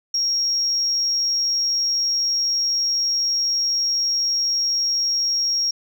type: tone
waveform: sine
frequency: 5588 Hz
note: F8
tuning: in tune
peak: -17 dBFS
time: 0.14-5.71 s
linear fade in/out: 5 ms
effects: tanh soft clip ceiling -14 dBFS